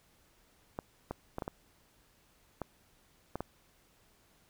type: clicks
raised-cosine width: 1 ms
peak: -22 dBFS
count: 8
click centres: 0.789 / 1.11 / 1.384 / 1.422 / 1.479 / 2.617 / 3.356 / 3.406 s
effects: pink hiss -67 dBFS RMS until 4.49 s